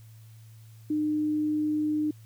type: tone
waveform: sine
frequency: 303.4 Hz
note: D#4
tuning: 44 cents flat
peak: -24 dBFS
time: 0.9-2.11 s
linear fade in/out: 5 ms
effects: added 111 Hz sine -47 dBFS peak until 2.25 s + white hiss -62 dBFS RMS until 2.25 s